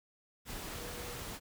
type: tone in noise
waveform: sine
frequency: 484.6 Hz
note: B4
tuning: 33 cents flat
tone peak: -49 dBFS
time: 0.76-1.21 s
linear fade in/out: 50 ms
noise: pink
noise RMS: -43 dBFS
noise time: 0.45-1.4 s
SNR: -9 dB
effects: none